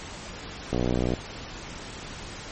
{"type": "click train", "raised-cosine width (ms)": 2, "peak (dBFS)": -12, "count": 26, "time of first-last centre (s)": [0.73, 1.137], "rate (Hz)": 61.4, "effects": ["pink hiss -39 dBFS RMS until 2.51 s", "MP3 32 kbps"]}